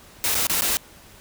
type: noise with dropouts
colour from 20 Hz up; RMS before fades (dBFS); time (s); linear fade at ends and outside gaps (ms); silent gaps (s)
white; -22; 0.24-0.77; 0; 0.345-0.352 / 0.469-0.497 / 0.61-0.62
effects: pink hiss -48 dBFS RMS until 1.2 s